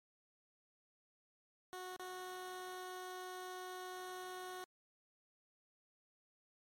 15% pulse tone with dropouts, 367.4 Hz, F#4, 12 cents flat, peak -39 dBFS, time 1.73-4.64 s, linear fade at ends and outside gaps 0 ms, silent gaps 1.964-1.996 s, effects MP3 64 kbps

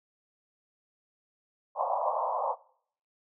white band-pass noise, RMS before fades -30 dBFS, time 1.75-2.56 s, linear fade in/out 50 ms, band 520 to 1100 Hz, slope 96 dB/octave, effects noise-tail reverb RT60 0.6 s tail -21 dB re dry

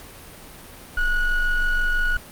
triangle ring-modulated tone, 740 Hz, F#5, in tune, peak -13 dBFS, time 0.97-2.17 s, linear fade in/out 5 ms, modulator 717 Hz, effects pink hiss -42 dBFS RMS until 2.31 s + Opus 48 kbps

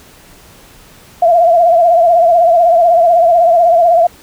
sine tone with vibrato, 683 Hz, F5, 39 cents flat, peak -5 dBFS, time 1.22-4.07 s, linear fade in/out 5 ms, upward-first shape triangle, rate 16 Hz, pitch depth 92 cents each way, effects pink hiss -41 dBFS RMS until 4.22 s

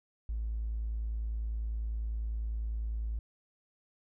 triangle tone with tanh clipping, 55 Hz, A1, in tune, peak -31 dBFS, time 0.29-3.19 s, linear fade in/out 0 ms, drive 1 dB, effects none

